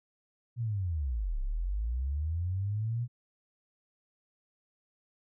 sine linear two-way sweep, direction down then up, 122.8 to 31.29 to 122.8 Hz, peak -29 dBFS, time 0.56-3.08 s, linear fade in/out 50 ms, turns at 1.4 s, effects none

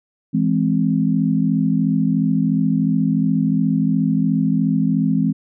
sine chord, E augmented, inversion none, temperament equal, 164.81 / 207.7 / 261.6 Hz, E3 / G#3 / B#3, 0 / 0 / 0 cents, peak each -19 dBFS, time 0.33-5.33 s, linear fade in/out 20 ms, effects none

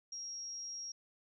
sine tone with amplitude modulation, 5610 Hz, F8, 7 cents sharp, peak -40 dBFS, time 0.12-0.92 s, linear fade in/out 5 ms, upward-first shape sine, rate 212 Hz, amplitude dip 25%, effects none

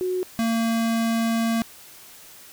sine / square tone pair in turn, 367 / 228 Hz, F#4 / A#3, -14 / -38 cents, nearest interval minor sixth, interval 824 cents, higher first, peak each -22 / -21 dBFS, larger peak second, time 0.01-0.23 / 0.39-1.62 s, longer second, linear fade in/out 0 ms, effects white hiss -46 dBFS RMS until 2.52 s

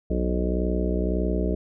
harmonic tone with a mistuned harmonic, 61.74 Hz, B1, in tune, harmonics 1 / 3 / 4 / 5 / 6 / 7 / 8 / 9 / 10, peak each -25 / -28 / -35 / -31 / -32 / -31 / -40 / -41 / -34 dBFS, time 0.1-1.55 s, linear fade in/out 5 ms, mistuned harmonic 8, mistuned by +73 cents, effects none

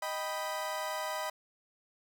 30% pulse chord, Eb augmented, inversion none, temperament equal, 622.3 / 784 / 987.8 Hz, Eb5 / G5 / B5, 0 / 0 / 0 cents, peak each -35 / -39 / -35 dBFS, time 0.02-1.3 s, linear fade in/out 5 ms, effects none

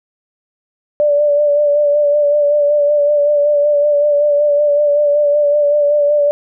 sine tone with vibrato, 585 Hz, D5, 7 cents flat, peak -9 dBFS, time 1-6.31 s, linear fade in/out 0 ms, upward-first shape sine, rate 5.3 Hz, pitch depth 30 cents each way, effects none

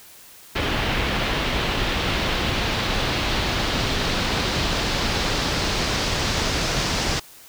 pink noise with low-pass filter sweep, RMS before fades -23 dBFS, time 0.55-7.2 s, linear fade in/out 10 ms, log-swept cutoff 3100 to 5600 Hz, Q 1.5, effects white hiss -46 dBFS RMS until 7.48 s

